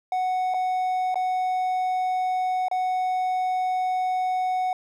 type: tone with dropouts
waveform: triangle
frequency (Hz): 740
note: F#5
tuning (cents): 0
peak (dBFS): -20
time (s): 0.12-4.73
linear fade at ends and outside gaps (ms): 2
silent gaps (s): 0.539-0.543 / 1.144-1.156 / 2.684-2.713
effects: none